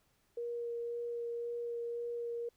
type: tone with vibrato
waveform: sine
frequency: 472.3 Hz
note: A#4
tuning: 23 cents sharp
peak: -36 dBFS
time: 0.37-2.49 s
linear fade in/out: 5 ms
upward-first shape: sine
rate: 1.9 Hz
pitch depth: 9 cents each way
effects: pink hiss -74 dBFS RMS until 2.56 s